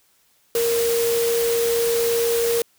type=tone in noise; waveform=sine; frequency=466.2 Hz; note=A#4; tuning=in tune; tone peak=-18 dBFS; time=0.55-2.62 s; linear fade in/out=2 ms; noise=white; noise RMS=-27 dBFS; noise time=0.55-2.62 s; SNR=+6 dB; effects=white hiss -61 dBFS RMS until 2.78 s